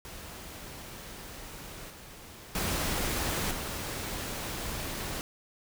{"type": "noise with level steps", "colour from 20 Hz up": "pink", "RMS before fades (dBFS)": [-44, -48, -31, -36], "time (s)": [0.05, 5.21], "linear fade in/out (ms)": 0, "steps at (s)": [1.9, 2.55, 3.51], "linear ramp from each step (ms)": 2, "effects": []}